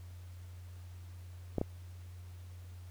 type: clicks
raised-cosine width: 2 ms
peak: -18 dBFS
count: 2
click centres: 1.583 / 1.614 s
effects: added 89 Hz sine -46 dBFS peak until 2.9 s + pink hiss -63 dBFS RMS until 2.9 s